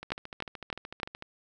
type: two click trains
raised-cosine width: 0.3 ms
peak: -24 / -13 dBFS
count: 17 / 4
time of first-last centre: 0.03-1.224 / 0.12-1.032 s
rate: 13.4 / 3.29 Hz
effects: none